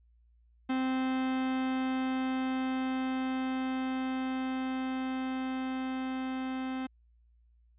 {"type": "tone with level ramp", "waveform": "45% pulse", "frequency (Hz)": 260.4, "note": "C4", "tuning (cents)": -8, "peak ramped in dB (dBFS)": [-28, -33], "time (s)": [0.69, 6.87], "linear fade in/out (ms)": 10, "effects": ["added 58 Hz sine -61 dBFS peak until 7.78 s", "resampled to 8000 Hz"]}